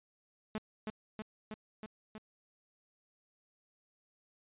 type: tone with echo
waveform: sawtooth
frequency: 215.5 Hz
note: A3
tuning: 36 cents flat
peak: -31 dBFS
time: 0.55-0.58 s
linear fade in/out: 0 ms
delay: 320 ms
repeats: 5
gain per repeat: -2 dB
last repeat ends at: 2.18 s
effects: resampled to 8000 Hz